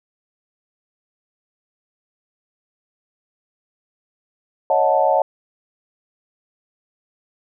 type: chord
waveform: sine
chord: D# half-diminished seventh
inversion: third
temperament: equal with one note detuned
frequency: 554.4 / 622.3 / 726.9 / 880 Hz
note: C#5 / D#5 / F#5 / A5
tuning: 0 / 0 / -31 / 0 cents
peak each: -19 dBFS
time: 4.7-5.22 s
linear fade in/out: 2 ms
effects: none